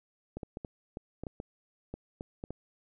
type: clicks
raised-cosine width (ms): 2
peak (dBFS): -25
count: 12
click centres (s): 0.37 / 0.432 / 0.571 / 0.648 / 0.971 / 1.236 / 1.268 / 1.401 / 1.94 / 2.209 / 2.439 / 2.506
effects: none